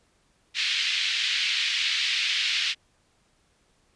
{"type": "band-pass noise", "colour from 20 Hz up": "white", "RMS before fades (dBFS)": -26, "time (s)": [0.54, 2.75], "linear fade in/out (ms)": 50, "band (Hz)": [2100, 4000], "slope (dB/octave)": 24, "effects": ["pink hiss -66 dBFS RMS until 3.95 s", "resampled to 22050 Hz"]}